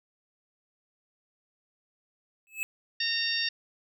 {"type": "tone with exponential growth", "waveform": "square", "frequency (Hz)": 2600, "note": "E7", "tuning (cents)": -24, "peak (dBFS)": -26, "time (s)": [2.47, 2.63], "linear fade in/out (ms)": 0, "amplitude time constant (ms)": 34}
{"type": "harmonic tone", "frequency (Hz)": 920, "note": "A#5", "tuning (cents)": -23, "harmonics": [2, 3, 4, 5, 6], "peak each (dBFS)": [-33, -33, -33, -33, -33], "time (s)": [3, 3.49], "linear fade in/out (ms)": 5}
{"effects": []}